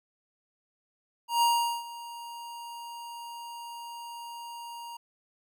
square tone with ADSR envelope, 941 Hz, A#5, 16 cents sharp, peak -21 dBFS, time 1.28-4.97 s, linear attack 140 ms, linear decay 410 ms, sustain -19 dB, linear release 6 ms, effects none

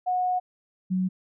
sine tone pair in turn, 730 / 185.48 Hz, F#5 / F#3, -24 / +5 cents, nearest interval 2 octaves, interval 2371 cents, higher first, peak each -22 dBFS, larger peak neither, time 0.06-0.4 / 0.9-1.09 s, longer first, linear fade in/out 20 ms, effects none

